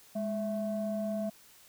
sine tone pair together, 207.7 / 659.4 Hz, G#3 / E5, 0 / 0 cents, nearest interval octave + minor sixth, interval 2000 cents, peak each -32 / -33 dBFS, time 0.15-1.3 s, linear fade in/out 10 ms, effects tanh soft clip ceiling -25 dBFS + white hiss -58 dBFS RMS until 1.68 s

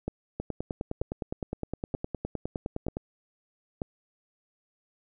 two click trains, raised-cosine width 2 ms, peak -18 / -17 dBFS, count 26 / 5, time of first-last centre 0.4-2.969 / 0.08-3.818 s, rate 9.73 / 1.07 Hz, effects none

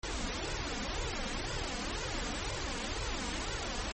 pink noise with flanger, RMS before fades -36 dBFS, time 0.03-3.92 s, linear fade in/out 5 ms, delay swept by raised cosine 2 to 4.2 ms, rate 2 Hz, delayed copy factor +0.75, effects MP3 32 kbps

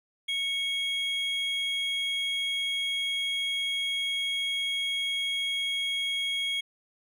triangle tone pair together, 2217 / 3285 Hz, C#7 / G#7, 0 / -20 cents, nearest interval perfect fifth, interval 680 cents, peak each -31 / -27 dBFS, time 0.28-6.61 s, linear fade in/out 10 ms, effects none

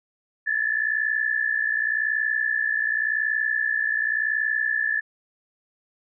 sine tone pair together, 1711.1 / 1772 Hz, A6 / A6, -49 / +12 cents, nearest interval minor second, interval 61 cents, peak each -24 dBFS, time 0.46-5.01 s, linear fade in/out 20 ms, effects none

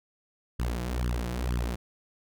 sawtooth tone with flanger, 60.5 Hz, B1, 35 cents flat, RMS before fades -30 dBFS, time 0.59-1.76 s, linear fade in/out 10 ms, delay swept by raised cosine 0.61 to 6.01 ms, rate 2.1 Hz, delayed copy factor +1, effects none

